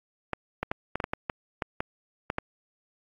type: clicks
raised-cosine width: 0.5 ms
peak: -13 dBFS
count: 12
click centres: 0.333 / 0.63 / 0.715 / 0.956 / 1.002 / 1.041 / 1.135 / 1.298 / 1.622 / 1.805 / 2.301 / 2.384 s
effects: AAC 64 kbps